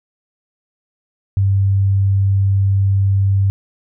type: tone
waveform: sine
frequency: 98 Hz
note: G2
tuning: in tune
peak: -11 dBFS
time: 1.37-3.5 s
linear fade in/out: 0 ms
effects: none